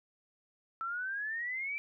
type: exponential sweep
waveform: sine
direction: up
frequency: 1319 to 2349 Hz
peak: -34 dBFS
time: 0.81-1.78 s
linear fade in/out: 0 ms
effects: none